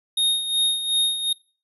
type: tone with tremolo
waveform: square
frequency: 3713 Hz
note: A#7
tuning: 8 cents flat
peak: -17 dBFS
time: 0.17-1.33 s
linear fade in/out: 5 ms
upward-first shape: sine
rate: 2.7 Hz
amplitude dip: 65%
effects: noise-tail reverb RT60 0.4 s tail -26 dB re dry + resampled to 32000 Hz